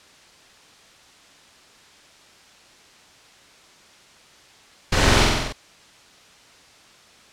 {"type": "noise with echo", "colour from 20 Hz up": "pink", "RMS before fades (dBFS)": -19, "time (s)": [4.92, 5.25], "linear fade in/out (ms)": 5, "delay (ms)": 46, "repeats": 6, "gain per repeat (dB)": -2, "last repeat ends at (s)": 5.526, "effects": ["white hiss -50 dBFS RMS until 7.32 s", "low-pass 6000 Hz 12 dB/octave"]}